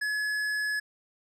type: tone with tanh clipping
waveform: triangle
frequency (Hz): 1700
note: G#6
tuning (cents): +40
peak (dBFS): -29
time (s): 0.01-0.8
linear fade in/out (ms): 10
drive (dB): 16
effects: none